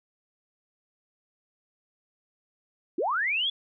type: linear sweep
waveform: sine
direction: up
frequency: 284 to 3456 Hz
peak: -24 dBFS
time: 2.98-3.5 s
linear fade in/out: 5 ms
effects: none